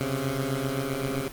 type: beating tone pair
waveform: 15% pulse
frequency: 130 / 137.7 Hz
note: C3 / C#3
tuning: -11 / -11 cents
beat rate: 7.7 Hz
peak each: -24 / -22 dBFS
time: 0.01-1.28 s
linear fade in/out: 0 ms
effects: pink hiss -42 dBFS RMS until 1.32 s + Opus 24 kbps